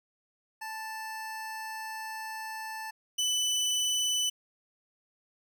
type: tone pair in turn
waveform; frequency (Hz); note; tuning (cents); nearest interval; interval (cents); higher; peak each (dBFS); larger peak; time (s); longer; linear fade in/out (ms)
25% pulse; 880 / 2993; A5 / F#7; 0 / +19; octave + major sixth; 2119; second; -33 / -23; second; 0.61-2.91 / 3.18-4.3; first; 10
effects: none